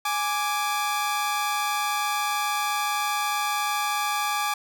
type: tone pair together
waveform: sawtooth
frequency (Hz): 831 / 1174.1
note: G#5 / D6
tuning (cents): +1 / -1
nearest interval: tritone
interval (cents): 598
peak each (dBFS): -23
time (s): 0.05-4.54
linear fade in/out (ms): 5
effects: none